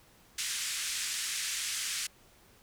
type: band-pass noise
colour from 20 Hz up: white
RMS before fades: -35 dBFS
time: 0.38-2.07 s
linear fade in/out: 5 ms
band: 1600 to 9100 Hz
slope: 24 dB/octave
effects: pink hiss -61 dBFS RMS until 2.62 s